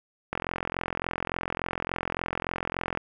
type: click train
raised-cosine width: 0.5 ms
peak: -13 dBFS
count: 116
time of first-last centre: 0.33-2.974 s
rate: 43.5 Hz
effects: none